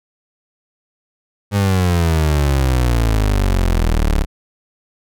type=exponential sweep; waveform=30% pulse; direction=down; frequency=103.2 to 34.65 Hz; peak=-10 dBFS; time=1.51-4.26 s; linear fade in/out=50 ms; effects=none